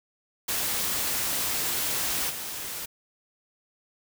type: noise with level steps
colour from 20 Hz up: white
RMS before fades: -28 / -35 dBFS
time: 0.48-2.86 s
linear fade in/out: 10 ms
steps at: 2.29 s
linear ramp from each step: 20 ms
effects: none